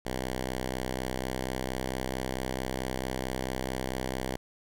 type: tone with pitch glide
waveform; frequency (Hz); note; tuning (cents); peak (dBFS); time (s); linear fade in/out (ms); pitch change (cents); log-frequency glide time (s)
5% pulse; 64 to 64.52; C2 to C2; -38 to -24; -20; 0.05-4.37; 10; +14; 0.88-1.9
effects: none